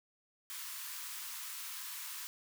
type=high-pass noise; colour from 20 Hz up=white; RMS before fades=-44 dBFS; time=0.5-2.27 s; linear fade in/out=0 ms; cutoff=910 Hz; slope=96 dB/octave; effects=none